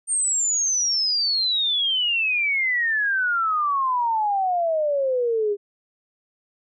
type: exponential sweep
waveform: sine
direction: down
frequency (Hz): 8870 to 400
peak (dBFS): -19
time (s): 0.07-5.57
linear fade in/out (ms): 50
effects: none